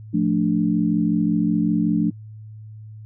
sine chord, D minor, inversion first, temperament equal, 174.61 / 220 / 293.7 Hz, F3 / A3 / D4, 0 / 0 / 0 cents, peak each -21 dBFS, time 0.13-2.11 s, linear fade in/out 20 ms, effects noise-tail reverb RT60 0.1 s tail -25 dB re dry + added 108 Hz sine -36 dBFS peak until 3.05 s

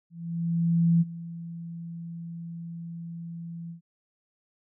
sine tone with ADSR envelope, 168.2 Hz, E3, 35 cents sharp, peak -17 dBFS, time 0.1-3.81 s, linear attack 910 ms, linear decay 29 ms, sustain -18 dB, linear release 110 ms, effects none

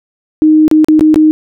sine tone with dropouts, 310 Hz, D#4, 6 cents flat, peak -3 dBFS, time 0.42-1.31 s, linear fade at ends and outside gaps 0 ms, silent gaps 0.68-0.713 / 0.845-0.885 / 0.994-1.009 / 1.143-1.159 s, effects none

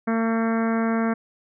harmonic tone with a mistuned harmonic, 226.6 Hz, A#3, 49 cents flat, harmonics 1 / 2 / 3 / 4 / 5 / 6 / 7 / 8 / 9 / 10, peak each -21 / -29 / -30 / -36 / -34 / -34 / -35 / -39 / -42 / -43 dBFS, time 0.07-1.14 s, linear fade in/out 10 ms, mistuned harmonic 10, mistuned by -41 cents, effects none

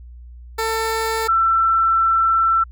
15% pulse / sine tone pair in turn, 446.9 / 1339.2 Hz, A4 / E6, +27 / +27 cents, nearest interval octave + perfect fifth, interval 1900 cents, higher second, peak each -13 / -13 dBFS, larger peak neither, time 0.58-1.28 / 1.28-2.64 s, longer second, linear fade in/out 10 ms, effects added 60 Hz sine -36 dBFS peak until 2.71 s

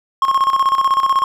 triangle tone with tremolo, 1078 Hz, C#6, 49 cents flat, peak -8 dBFS, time 0.22-1.24 s, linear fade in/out 2 ms, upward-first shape square, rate 16 Hz, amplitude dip 65%, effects none

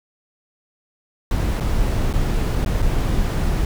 brown noise with dropouts, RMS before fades -19 dBFS, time 1.31-3.65 s, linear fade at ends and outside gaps 1 ms, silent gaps 1.6-1.607 / 2.129-2.137 / 2.648-2.661 / 2.82-2.825 s, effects none

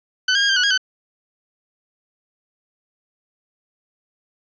20% pulse tone with pitch steps, 1508 / 1616 / 1628 / 1580 / 1473 / 1634 / 1516 Hz, F#6 / G#6 / G#6 / G6 / F#6 / G#6 / F#6, +32 / -48 / -35 / +13 / -8 / -29 / +42 cents, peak -10 dBFS, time 0.28-0.777 s, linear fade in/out 5 ms, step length 71 ms, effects resampled to 16000 Hz

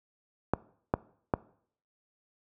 clicks, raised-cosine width 1 ms, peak -10 dBFS, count 3, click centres 0.536 / 0.939 / 1.338 s, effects noise-tail reverb RT60 0.6 s tail -21 dB re dry + high-pass 60 Hz 12 dB/octave

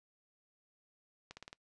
accelerating click train, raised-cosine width 0.2 ms, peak -30 dBFS, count 5, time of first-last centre 1.31-1.529 s, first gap 60 ms, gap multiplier 0.94, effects noise-tail reverb RT60 0.1 s tail -24 dB re dry + resampled to 22050 Hz

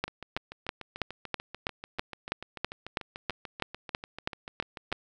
two click trains, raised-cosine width 0.3 ms, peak -12 / -23 dBFS, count 16 / 34, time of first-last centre 0.04-4.926 / 0.08-4.919 s, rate 3.07 / 6.82 Hz, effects none

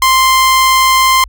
sawtooth tone, 1046.5 Hz, C6, in tune, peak -3 dBFS, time 0.02-1.24 s, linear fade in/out 2 ms, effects added 50 Hz sine -31 dBFS peak until 1.28 s

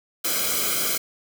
white noise with comb filter, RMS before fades -24 dBFS, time 0.24-0.98 s, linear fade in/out 10 ms, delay 1.1 ms, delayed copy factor -1, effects none

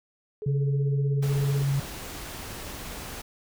sine tone with tremolo, 426.7 Hz, G#4, 47 cents sharp, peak -31 dBFS, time 0.42-1.62 s, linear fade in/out 0 ms, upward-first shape sine, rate 16 Hz, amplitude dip 80%
sine tone with vibrato, 138.59 Hz, C#3, in tune, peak -22 dBFS, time 0.46-1.8 s, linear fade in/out 5 ms, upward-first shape square, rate 19 Hz, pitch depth 10 cents each way
pink noise, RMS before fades -38 dBFS, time 1.22-3.22 s, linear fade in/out 10 ms
effects none

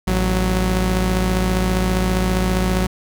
sawtooth tone pair together, 55 / 185 Hz, A1 / F#3, 0 / 0 cents, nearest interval octave + major sixth, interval 2100 cents, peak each -15 dBFS, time 0.07-2.87 s, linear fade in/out 10 ms, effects none

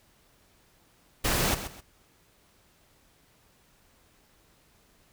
pink noise with echo, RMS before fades -26 dBFS, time 1.24-1.55 s, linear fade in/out 10 ms, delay 130 ms, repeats 2, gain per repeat -11 dB, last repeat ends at 1.81 s, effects pink hiss -63 dBFS RMS until 5.12 s

